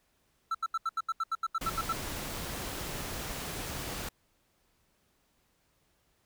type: tone bursts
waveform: triangle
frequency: 1330 Hz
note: E6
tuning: 15 cents sharp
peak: -26 dBFS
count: 13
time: 0.51-1.927 s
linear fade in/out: 5 ms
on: 37 ms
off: 78 ms
type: noise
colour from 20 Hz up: pink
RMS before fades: -38 dBFS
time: 1.61-4.09 s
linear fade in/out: 5 ms
effects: pink hiss -72 dBFS RMS until 6.25 s